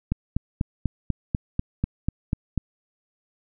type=click train; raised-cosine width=5 ms; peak=-10 dBFS; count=11; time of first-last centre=0.12-2.577 s; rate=4.07 Hz; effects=none